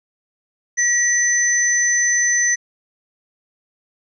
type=tone pair together; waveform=sine; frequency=1917 / 6065 Hz; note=A#6 / F#8; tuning=+48 / +42 cents; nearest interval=octave + minor sixth; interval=1994 cents; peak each=-17 dBFS; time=0.77-2.56 s; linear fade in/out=20 ms; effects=none